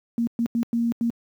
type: tone bursts at uneven times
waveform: sine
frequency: 233.7 Hz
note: A#3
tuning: 5 cents sharp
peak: -19 dBFS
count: 5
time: 0.18-0.27 / 0.39-0.46 / 0.55-0.63 / 0.73-0.92 / 1.01-1.1 s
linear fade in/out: 0 ms
effects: high-pass 150 Hz 12 dB/octave + 9-bit